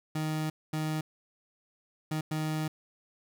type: tone bursts at uneven times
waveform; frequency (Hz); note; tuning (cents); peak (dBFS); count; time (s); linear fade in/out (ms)
30% pulse; 155.56; D#3; 0; -27; 4; 0.15-0.5 / 0.73-1.01 / 2.11-2.21 / 2.31-2.68; 5
effects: none